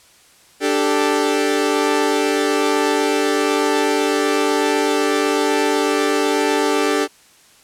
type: chord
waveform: sawtooth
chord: D suspended fourth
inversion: none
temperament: equal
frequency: 293.7 / 392 / 440 Hz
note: D4 / G4 / A4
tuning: 0 / 0 / 0 cents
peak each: -16 dBFS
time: 0.6-7.08 s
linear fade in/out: 50 ms
effects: white hiss -50 dBFS RMS until 7.63 s + low-pass 10000 Hz 12 dB/octave